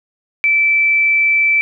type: tone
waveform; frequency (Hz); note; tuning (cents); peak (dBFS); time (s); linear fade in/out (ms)
sine; 2323; D7; -20; -10; 0.44-1.61; 0
effects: none